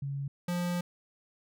sine / square tone pair in turn, 139.3 / 175.91 Hz, C#3 / F3, +9 / +13 cents, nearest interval major third, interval 404 cents, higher second, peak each -32 / -30 dBFS, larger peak second, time 0.02-0.28 / 0.48-0.81 s, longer second, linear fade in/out 5 ms, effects none

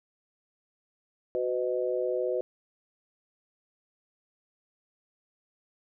sine chord, B major, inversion second, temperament equal with one note detuned, 370 / 503.7 / 622.3 Hz, F#4 / B4 / D#5, 0 / +34 / 0 cents, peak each -31 / -29 / -33 dBFS, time 1.35-2.41 s, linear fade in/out 0 ms, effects none

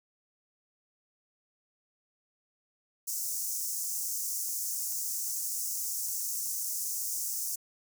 pink high-pass noise, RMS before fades -34 dBFS, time 3.07-7.56 s, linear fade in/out 10 ms, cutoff 5700 Hz, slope 48 dB/octave, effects none

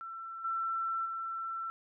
sine tone with level steps, 1342 Hz, E6, 31 cents sharp, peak -40 / -31 / -35 dBFS, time 0.01-1.7 s, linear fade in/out 0 ms, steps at 0.44 / 1.05 s, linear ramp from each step 10 ms, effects none

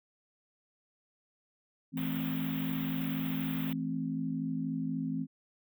sine chord, A minor, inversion second, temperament equal with one note detuned, 164.81 / 217.6 / 261.6 Hz, E3 / A3 / C4, 0 / -19 / 0 cents, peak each -36 / -38 / -34 dBFS, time 1.92-5.27 s, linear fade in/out 50 ms
white band-stop noise, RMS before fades -42 dBFS, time 1.97-3.73 s, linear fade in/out 2 ms, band 3600 to 14000 Hz, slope 96 dB/octave
effects none

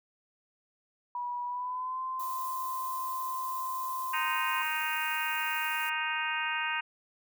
sine tone with pitch glide, 973 to 1036.8 Hz, B5 to C6, -26 to -16 cents, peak -32 dBFS, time 1.15-4.62 s, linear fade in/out 2 ms, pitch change +110 cents, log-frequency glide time 1.45-2.01 s
violet noise, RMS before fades -43 dBFS, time 2.19-5.9 s, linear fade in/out 10 ms
harmonic tone, 311.1 Hz, D#4, in tune, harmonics 3 / 4 / 5 / 6 / 7 / 8 / 9, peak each -36 / -39 / -35 / -38 / -41 / -36 / -38 dBFS, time 4.13-6.81 s, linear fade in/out 10 ms
effects none

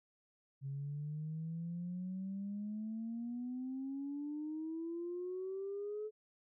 sine exponential sweep, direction up, 135.4 to 432.9 Hz, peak -38 dBFS, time 0.61-6.11 s, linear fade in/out 50 ms, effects tanh soft clip ceiling -34 dBFS

